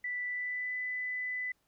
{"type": "tone with pitch glide", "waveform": "sine", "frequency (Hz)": [1975.5, 1999.6], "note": ["B6", "B6"], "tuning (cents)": [0, 21], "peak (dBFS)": -33, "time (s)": [0.04, 1.52], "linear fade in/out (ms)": 5, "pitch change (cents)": 21, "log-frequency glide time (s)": [0.26, 0.75], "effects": ["pink hiss -75 dBFS RMS until 1.67 s"]}